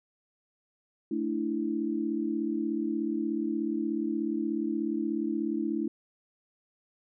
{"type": "chord", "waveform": "sine", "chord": "A suspended fourth", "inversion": "none", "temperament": "just", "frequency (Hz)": [220, 293.3, 330], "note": ["A3", "D4", "E4"], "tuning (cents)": [0, -2, 2], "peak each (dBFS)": [-33, -32, -31], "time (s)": [1.11, 5.88], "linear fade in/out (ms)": 5, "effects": []}